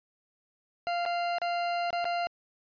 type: tone with dropouts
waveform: 40% pulse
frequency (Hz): 695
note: F5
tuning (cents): -9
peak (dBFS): -27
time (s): 0.87-2.27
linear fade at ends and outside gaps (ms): 0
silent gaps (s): 1.053-1.061 / 1.384-1.417 / 1.905-1.929 / 2.044-2.053
effects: resampled to 11025 Hz